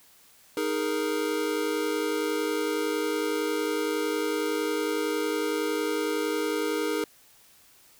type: chord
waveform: square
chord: D# suspended fourth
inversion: none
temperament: equal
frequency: 311.1 / 415.3 / 466.2 Hz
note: D#4 / G#4 / A#4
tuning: 0 / 0 / 0 cents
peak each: -31 dBFS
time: 0.57-7.04 s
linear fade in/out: 2 ms
effects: white hiss -57 dBFS RMS until 7.99 s